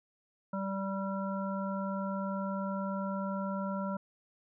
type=harmonic tone; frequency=194.5 Hz; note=G3; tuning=13 cents flat; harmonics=1 / 3 / 5 / 7; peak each=-34 / -39 / -41 / -42 dBFS; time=0.53-3.97 s; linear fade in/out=5 ms; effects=none